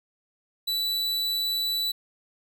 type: tone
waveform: 45% pulse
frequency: 3959 Hz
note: B7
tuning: 3 cents sharp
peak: -25 dBFS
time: 0.67-1.92 s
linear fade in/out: 10 ms
effects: none